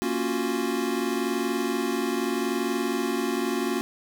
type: chord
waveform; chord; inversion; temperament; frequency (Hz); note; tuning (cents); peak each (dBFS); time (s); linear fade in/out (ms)
square; Gb major seventh; first; equal; 233.1 / 277.2 / 349.2 / 370; Bb3 / Db4 / F4 / Gb4; 0 / 0 / 0 / 0; -31; 0.02-3.81; 0
effects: none